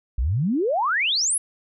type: exponential sweep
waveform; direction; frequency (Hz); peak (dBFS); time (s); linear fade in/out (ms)
sine; up; 52.6 to 11280; -19; 0.18-1.38; 5
effects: none